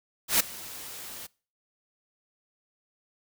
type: noise with ADSR envelope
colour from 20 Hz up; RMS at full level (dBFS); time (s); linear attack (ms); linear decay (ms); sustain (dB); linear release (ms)
white; -20; 0.28-1.27; 120; 9; -21; 11
effects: noise-tail reverb RT60 0.4 s tail -24 dB re dry